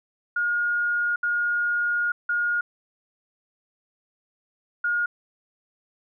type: tone bursts at uneven times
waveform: sine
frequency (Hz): 1429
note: F6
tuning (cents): +39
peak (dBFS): -21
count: 4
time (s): 0.36-1.16 / 1.23-2.12 / 2.29-2.61 / 4.84-5.06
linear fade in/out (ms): 5
effects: none